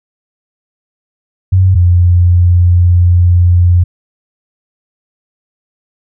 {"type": "tone pair in turn", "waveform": "sine", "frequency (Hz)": [93.5, 88.25], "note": ["F#2", "F2"], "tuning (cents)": [19, 19], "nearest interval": "minor second", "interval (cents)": 100, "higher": "first", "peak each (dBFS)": -4, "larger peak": "neither", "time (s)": [[1.52, 1.75], [1.75, 3.84]], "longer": "second", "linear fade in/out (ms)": 10, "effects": []}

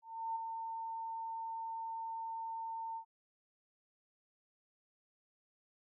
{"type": "tone with ADSR envelope", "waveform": "sine", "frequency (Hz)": 905, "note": "A5", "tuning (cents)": 48, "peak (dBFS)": -34, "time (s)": [0.02, 3.05], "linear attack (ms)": 340, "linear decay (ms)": 6, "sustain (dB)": -5, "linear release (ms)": 86, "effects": []}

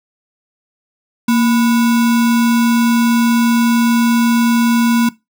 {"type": "tone with sample-and-hold", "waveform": "sine", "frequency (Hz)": 233.1, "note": "A#3", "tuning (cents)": 0, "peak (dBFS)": -9, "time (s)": [1.28, 5.09], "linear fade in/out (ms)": 5, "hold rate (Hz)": 1225, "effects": ["noise-tail reverb RT60 0.2 s tail -19 dB re dry"]}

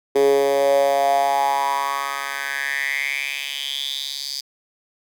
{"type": "tone with high-pass filter sweep", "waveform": "10% pulse", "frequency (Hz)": 139.1, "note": "C#3", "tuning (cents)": 6, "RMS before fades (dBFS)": -21, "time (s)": [0.15, 4.41], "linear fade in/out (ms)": 10, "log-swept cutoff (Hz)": [390, 4800], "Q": 6.3, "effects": []}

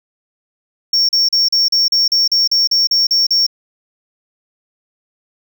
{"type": "tone bursts", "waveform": "triangle", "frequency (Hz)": 5490, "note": "F8", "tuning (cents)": -31, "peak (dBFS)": -9, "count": 13, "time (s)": [0.93, 3.466], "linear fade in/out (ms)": 5, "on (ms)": 160, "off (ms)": 38, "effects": []}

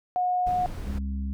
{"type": "tone", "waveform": "sine", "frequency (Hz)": 725, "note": "F#5", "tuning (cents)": -35, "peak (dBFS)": -22, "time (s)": [0.16, 0.66], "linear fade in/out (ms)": 0}
{"type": "noise", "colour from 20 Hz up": "brown", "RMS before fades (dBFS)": -35, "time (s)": [0.46, 0.99], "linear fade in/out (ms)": 10}
{"type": "harmonic tone", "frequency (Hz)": 67.8, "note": "C#2", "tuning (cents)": -38, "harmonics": [1, 3, 4], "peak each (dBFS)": [-28, -34, -47], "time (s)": [0.87, 1.33], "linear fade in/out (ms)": 0}
{"effects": []}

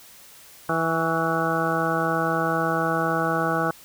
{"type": "harmonic tone with a mistuned harmonic", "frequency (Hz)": 163.9, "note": "E3", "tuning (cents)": -10, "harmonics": [1, 2, 3, 4, 5, 7, 8, 9], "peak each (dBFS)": [-29, -29, -29, -29, -29, -29, -29, -29], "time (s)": [0.69, 3.71], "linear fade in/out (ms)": 2, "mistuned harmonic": 7, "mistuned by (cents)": -34, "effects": ["white hiss -48 dBFS RMS until 3.84 s"]}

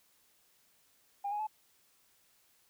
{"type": "tone with pitch steps", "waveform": "sine", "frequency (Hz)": [805, 832.4, 860.8], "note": ["G5", "G#5", "A5"], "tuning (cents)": [46, 4, -38], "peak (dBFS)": -32, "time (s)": [1.24, 1.471], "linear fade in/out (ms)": 10, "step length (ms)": 77, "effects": ["tanh soft clip ceiling -28 dBFS", "white hiss -69 dBFS RMS until 2.69 s"]}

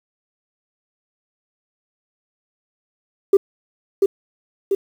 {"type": "tone with echo", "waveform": "sine", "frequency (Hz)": 393.7, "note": "G4", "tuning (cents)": 8, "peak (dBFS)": -6, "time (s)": [3.33, 3.37], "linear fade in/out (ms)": 5, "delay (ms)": 690, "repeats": 2, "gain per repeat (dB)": -4, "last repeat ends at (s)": 4.75, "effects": ["tanh soft clip ceiling -4 dBFS", "7-bit"]}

